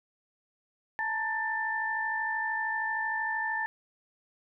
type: tone cluster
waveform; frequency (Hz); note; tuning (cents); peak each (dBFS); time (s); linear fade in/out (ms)
sine; 870 / 923 / 1776; A5 / A#5 / A6; -20 / -17 / +16; -35 / -37 / -30; 0.99-3.66; 0
effects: none